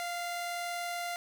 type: tone pair together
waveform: sawtooth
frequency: 698.5 / 2055 Hz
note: F5 / C7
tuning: 0 / -32 cents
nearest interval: octave + perfect fifth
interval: 1868 cents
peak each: -31 / -39 dBFS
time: 0-1.16 s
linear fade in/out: 0 ms
effects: none